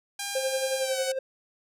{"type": "tone with pitch glide", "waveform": "5% pulse", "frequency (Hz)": [803, 749.2], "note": ["G5", "F#5"], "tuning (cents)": [41, 21], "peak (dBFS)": -19, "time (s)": [0.19, 1.12], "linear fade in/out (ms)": 5, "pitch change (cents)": -120, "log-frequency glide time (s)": [0.79, 1]}
{"type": "tone with tremolo", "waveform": "triangle", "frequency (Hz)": 528, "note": "C5", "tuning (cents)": 16, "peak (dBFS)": -22, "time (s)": [0.35, 1.19], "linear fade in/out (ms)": 5, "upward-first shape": "sine", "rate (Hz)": 11, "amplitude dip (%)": 65}
{"effects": []}